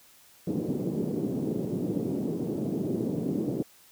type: band-pass noise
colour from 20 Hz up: white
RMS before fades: -30 dBFS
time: 0.47-3.63 s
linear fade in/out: 5 ms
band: 140 to 370 Hz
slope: 24 dB/octave
effects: white hiss -57 dBFS RMS until 3.91 s